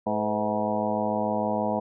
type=harmonic tone with a mistuned harmonic; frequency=106.5 Hz; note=G#2; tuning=44 cents sharp; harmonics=1 / 2 / 3 / 4 / 5 / 6 / 7 / 8 / 9; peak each=-40 / -29 / -36 / -37 / -31 / -30 / -32 / -34 / -33 dBFS; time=0.06-1.8 s; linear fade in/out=10 ms; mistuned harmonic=5; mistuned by=-70 cents; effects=none